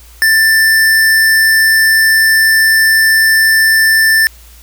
square tone, 1774 Hz, A6, 14 cents sharp, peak -7 dBFS, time 0.22-4.27 s, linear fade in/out 0 ms, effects added 58 Hz sine -37 dBFS peak until 4.62 s + white hiss -42 dBFS RMS until 4.62 s

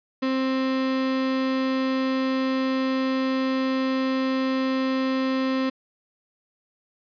35% pulse tone, 263 Hz, C4, 9 cents sharp, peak -20 dBFS, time 0.22-5.7 s, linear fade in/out 10 ms, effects resampled to 11025 Hz + 9-bit

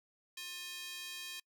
square tone with high-pass filter, 355.4 Hz, F4, 30 cents sharp, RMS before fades -45 dBFS, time 0.37-1.4 s, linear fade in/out 5 ms, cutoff 2900 Hz, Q 1.6, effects noise-tail reverb RT60 0.1 s tail -26 dB re dry

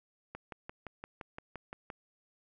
click train, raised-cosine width 0.5 ms, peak -27 dBFS, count 10, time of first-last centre 0.35-1.902 s, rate 5.8 Hz, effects none

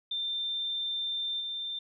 sine tone with level steps, 3581 Hz, A7, 30 cents sharp, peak -30 / -33 dBFS, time 0.11-1.79 s, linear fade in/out 5 ms, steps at 1.4 s, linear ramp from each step 5 ms, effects none

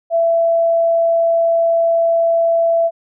sine tone, 668 Hz, E5, 23 cents sharp, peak -11 dBFS, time 0.1-2.91 s, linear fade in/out 50 ms, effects none

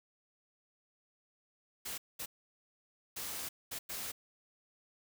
white noise bursts at uneven times, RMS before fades -41 dBFS, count 5, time 1.85-1.98 / 2.19-2.26 / 3.16-3.49 / 3.71-3.79 / 3.89-4.12 s, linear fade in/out 10 ms, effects none

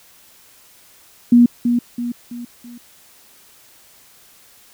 sine tone with echo, 240 Hz, B3, 49 cents flat, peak -6 dBFS, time 1.32-1.46 s, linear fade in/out 5 ms, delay 330 ms, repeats 4, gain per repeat -7 dB, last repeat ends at 2.78 s, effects white hiss -49 dBFS RMS until 4.73 s

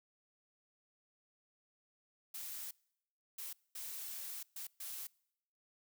blue noise bursts at uneven times, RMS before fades -45 dBFS, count 5, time 2.34-2.71 / 3.38-3.53 / 3.75-4.43 / 4.56-4.67 / 4.8-5.07 s, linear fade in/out 5 ms, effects noise-tail reverb RT60 0.8 s tail -26 dB re dry

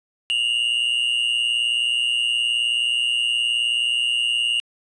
triangle tone pair together, 2785 / 2904 Hz, F7 / F#7, -5 / -33 cents, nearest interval minor second, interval 72 cents, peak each -20 / -20 dBFS, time 0.3-4.6 s, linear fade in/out 0 ms, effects resampled to 22050 Hz

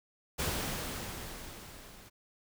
pink noise with level ramp, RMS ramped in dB -32 to -54 dBFS, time 0.38-2.1 s, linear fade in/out 20 ms, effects none

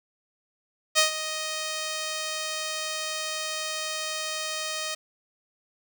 5% pulse tone with ADSR envelope, 624 Hz, D#5, 5 cents sharp, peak -5 dBFS, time 0.95-4.95 s, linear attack 33 ms, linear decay 120 ms, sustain -13 dB, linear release 9 ms, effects none

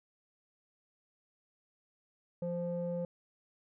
square tone with low-pass filter, 173.7 Hz, F3, 9 cents flat, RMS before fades -36 dBFS, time 2.42-3.05 s, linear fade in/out 2 ms, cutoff 530 Hz, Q 3.8, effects none

